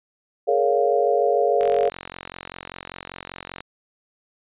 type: chord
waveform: sine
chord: Bb minor seventh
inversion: third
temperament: just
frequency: 419.5 / 466.2 / 559.4 / 699.2 Hz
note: Ab4 / Bb4 / Db5 / F5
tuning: +17 / 0 / +16 / +2 cents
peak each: -22 dBFS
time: 0.47-1.9 s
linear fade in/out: 20 ms
type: click train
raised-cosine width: 0.3 ms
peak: -17 dBFS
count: 91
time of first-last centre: 1.61-3.606 s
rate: 45.1 Hz
effects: resampled to 8000 Hz